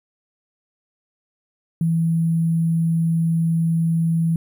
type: tone with sample-and-hold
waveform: sine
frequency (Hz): 164.81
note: E3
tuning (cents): 0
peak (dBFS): -16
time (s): 1.81-4.36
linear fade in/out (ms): 2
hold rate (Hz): 11025
effects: none